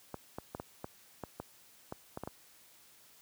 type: clicks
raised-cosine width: 1 ms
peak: -25 dBFS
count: 11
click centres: 0.143 / 0.385 / 0.549 / 0.599 / 0.844 / 1.237 / 1.4 / 1.924 / 2.174 / 2.236 / 2.275 s
effects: white hiss -61 dBFS RMS until 3.21 s + high-pass 60 Hz 12 dB/octave